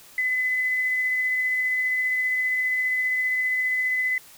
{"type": "tone with tremolo", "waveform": "sine", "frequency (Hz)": 2016, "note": "B6", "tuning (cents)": 35, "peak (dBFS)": -20, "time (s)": [0.18, 4.18], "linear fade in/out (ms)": 2, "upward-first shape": "triangle", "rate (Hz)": 15, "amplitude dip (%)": 25, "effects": ["white hiss -49 dBFS RMS until 4.37 s"]}